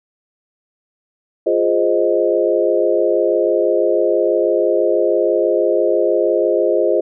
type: chord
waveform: sine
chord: F minor seventh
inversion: none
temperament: equal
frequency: 349.2 / 415.3 / 523.3 / 622.3 Hz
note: F4 / Ab4 / C5 / Eb5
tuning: 0 / 0 / 0 / 0 cents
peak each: -18 dBFS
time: 1.46-7.01 s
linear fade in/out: 10 ms
effects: none